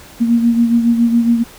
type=beating tone pair; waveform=sine; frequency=233.1 / 240.3 Hz; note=A#3 / B3; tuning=0 / -47 cents; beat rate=7.2 Hz; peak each=-10 / -18 dBFS; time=0.2-1.44 s; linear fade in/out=20 ms; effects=pink hiss -39 dBFS RMS until 1.58 s